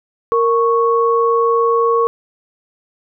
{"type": "tone pair together", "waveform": "sine", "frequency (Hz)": [463.7, 1107], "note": ["A#4", "C#6"], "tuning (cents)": [-9, -3], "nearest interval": "octave + minor third", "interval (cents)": 1506, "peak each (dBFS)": [-13, -15], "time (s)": [0.32, 2.07], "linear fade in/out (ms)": 0, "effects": []}